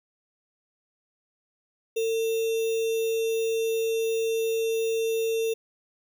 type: tone with sample-and-hold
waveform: sine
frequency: 451.4 Hz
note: A4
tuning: 44 cents sharp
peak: -23 dBFS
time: 1.96-5.54 s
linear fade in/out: 10 ms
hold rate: 3150 Hz
effects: none